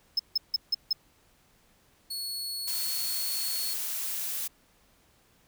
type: tone bursts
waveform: triangle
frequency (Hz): 5180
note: E8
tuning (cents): -31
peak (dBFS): -21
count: 5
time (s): 0.17-0.93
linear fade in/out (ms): 5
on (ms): 24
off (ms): 160
type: tone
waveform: sawtooth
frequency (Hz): 4377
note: C#8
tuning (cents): -23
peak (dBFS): -30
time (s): 2.1-3.74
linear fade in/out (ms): 10
type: noise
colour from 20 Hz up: blue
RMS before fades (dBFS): -33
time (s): 2.67-4.48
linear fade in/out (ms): 10
effects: pink hiss -64 dBFS RMS until 5.47 s